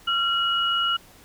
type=tone pair together; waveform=sine; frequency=1373 / 2904 Hz; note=F6 / F#7; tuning=-30 / -33 cents; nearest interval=octave + minor second; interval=1297 cents; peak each=-23 dBFS; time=0.07-0.97 s; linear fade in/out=10 ms; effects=pink hiss -51 dBFS RMS until 1.24 s